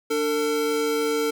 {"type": "tone pair together", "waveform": "square", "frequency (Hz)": [294.4, 451.6], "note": ["D4", "A4"], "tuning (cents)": [4, 45], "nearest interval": "perfect fifth", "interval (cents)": 741, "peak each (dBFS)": [-29, -23], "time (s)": [0.1, 1.31], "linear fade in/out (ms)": 10, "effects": []}